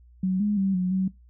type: tone with pitch steps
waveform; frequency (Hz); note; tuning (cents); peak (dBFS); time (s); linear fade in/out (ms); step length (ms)
sine; 186.7 / 207.6 / 193.6 / 182.7 / 188.8; F#3 / G#3 / G3 / F#3 / F#3; +16 / 0 / -21 / -22 / +35; -21; 0.23-1.08; 5; 170
effects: noise-tail reverb RT60 0.2 s tail -21 dB re dry + added 60 Hz sine -50 dBFS peak until 1.29 s